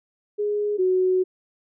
sine tone pair in turn, 415.3 / 370.4 Hz, G#4 / F#4, 0 / +2 cents, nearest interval major second, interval 198 cents, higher first, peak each -21 / -17 dBFS, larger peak second, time 0.38-0.78 / 0.78-1.24 s, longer second, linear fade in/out 20 ms, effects none

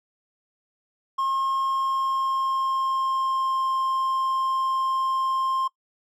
triangle tone with pitch glide, 1073 to 1057 Hz, C6 to C6, +43 to +17 cents, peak -20 dBFS, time 1.18-5.68 s, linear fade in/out 10 ms, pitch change -26 cents, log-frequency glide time 1.61-3.67 s, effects noise-tail reverb RT60 0.1 s tail -22 dB re dry

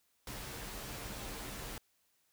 pink noise with comb filter, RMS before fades -44 dBFS, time 0.27-1.78 s, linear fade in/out 2 ms, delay 12 ms, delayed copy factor -0.6, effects white hiss -75 dBFS RMS until 2.32 s

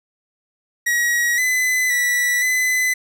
45% pulse tone with pitch steps, 1907 / 2014 / 1956 / 2015 Hz, A#6 / B6 / B6 / B6, +39 / +33 / -17 / +34 cents, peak -16 dBFS, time 0.86-2.94 s, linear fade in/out 10 ms, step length 520 ms, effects none

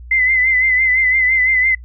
sine tone with vibrato, 2045 Hz, C7, 40 cents flat, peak -11 dBFS, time 0.11-1.75 s, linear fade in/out 5 ms, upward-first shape sine, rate 5.9 Hz, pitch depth 48 cents each way, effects noise-tail reverb RT60 0.1 s tail -24 dB re dry + added 60 Hz sine -32 dBFS peak until 1.84 s

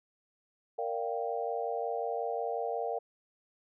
sine chord, G minor seventh, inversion first, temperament equal with one note detuned, 464.3 / 587.3 / 698.5 / 784 Hz, Bb4 / D5 / F5 / G5, -7 / 0 / 0 / 0 cents, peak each -35 / -39 / -36 / -38 dBFS, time 0.78-2.99 s, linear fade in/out 10 ms, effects none

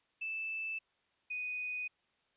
sine tone pair in turn, 2637 / 2488 Hz, E7 / D#7, 0 / -1 cents, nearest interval minor second, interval 101 cents, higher first, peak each -36 / -36 dBFS, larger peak neither, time 0.21-0.79 / 1.3-1.88 s, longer neither, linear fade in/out 10 ms, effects white hiss -75 dBFS RMS until 2.36 s + resampled to 8000 Hz

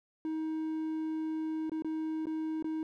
triangle tone with dropouts, 315.8 Hz, D#4, 26 cents sharp, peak -30 dBFS, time 0.25-2.83 s, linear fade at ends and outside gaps 1 ms, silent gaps 1.696-1.718 / 1.822-1.846 / 2.256-2.269 / 2.625-2.644 s, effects none

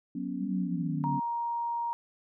sine chord, F# suspended fourth, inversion none, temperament equal with one note detuned, 185 / 242.4 / 277.2 Hz, F#3 / B3 / C#4, 0 / -32 / 0 cents, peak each -37 / -36 / -35 dBFS, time 0.15-1.2 s, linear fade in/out 5 ms
sine linear sweep, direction down, 199.2 to 138.59 Hz, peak -31 dBFS, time 0.39-1.2 s, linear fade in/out 50 ms
sine tone, 939 Hz, A#5, 12 cents sharp, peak -29 dBFS, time 1.04-1.93 s, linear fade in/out 0 ms
effects none

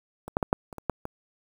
clicks, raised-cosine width 1 ms, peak -23 / -9 / -11 / -6 / -26 / -23 / -10 / -19 dBFS, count 8, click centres 0.28 / 0.369 / 0.428 / 0.529 / 0.728 / 0.783 / 0.897 / 1.054 s, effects 7-bit

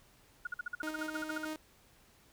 sine tone bursts, 1441 Hz, F#6, 46 cents flat, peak -34 dBFS, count 15, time 0.45-1.451 s, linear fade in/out 5 ms, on 21 ms, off 49 ms
sawtooth tone with tremolo, 311.1 Hz, D#4, in tune, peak -33 dBFS, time 0.83-1.56 s, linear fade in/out 0 ms, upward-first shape square, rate 6.4 Hz, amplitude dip 35%
effects pink hiss -64 dBFS RMS until 2.32 s

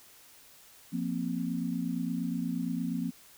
sine chord, F suspended fourth, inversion none, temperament equal, 174.61 / 233.1 / 261.6 Hz, F3 / Bb3 / C4, 0 / 0 / 0 cents, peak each -34 dBFS, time 0.92-3.11 s, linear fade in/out 20 ms, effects white hiss -56 dBFS RMS until 3.37 s

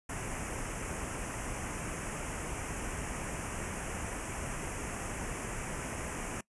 pink band-stop noise, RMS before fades -38 dBFS, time 0.09-6.41 s, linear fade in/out 5 ms, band 2800 to 6000 Hz, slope 48 dB/octave, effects noise-tail reverb RT60 0.1 s tail -22 dB re dry + resampled to 24000 Hz

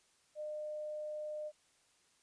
sine tone, 606 Hz, D#5, 46 cents flat, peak -39 dBFS, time 0.35-1.52 s, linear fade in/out 50 ms, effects white hiss -71 dBFS RMS until 2.22 s + resampled to 22050 Hz

